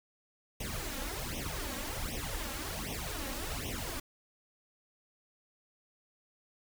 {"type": "noise with flanger", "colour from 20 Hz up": "pink", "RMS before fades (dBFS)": -38, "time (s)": [0.6, 4], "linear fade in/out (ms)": 5, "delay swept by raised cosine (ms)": [0.33, 3.73], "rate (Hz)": 1.3, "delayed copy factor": 0.95, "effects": []}